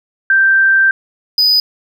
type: tone pair in turn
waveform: sine / triangle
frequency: 1568 / 4978 Hz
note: G6 / D#8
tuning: 0 / 0 cents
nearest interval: octave + minor sixth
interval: 2000 cents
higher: second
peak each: -7 dBFS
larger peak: neither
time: 0.3-0.91 / 1.38-1.6 s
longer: first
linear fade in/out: 2 ms
effects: none